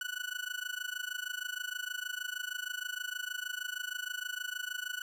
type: tone with amplitude modulation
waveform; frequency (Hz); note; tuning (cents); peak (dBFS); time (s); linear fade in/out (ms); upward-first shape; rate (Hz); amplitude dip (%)
30% pulse; 1480; F#6; 0; -30; 0.01-5.02; 2; sine; 26.4; 90
effects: none